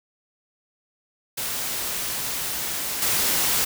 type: noise with level steps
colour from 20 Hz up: white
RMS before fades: -28 / -22 dBFS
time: 1.37-3.65 s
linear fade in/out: 10 ms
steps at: 3.02 s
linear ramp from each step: 2 ms
effects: none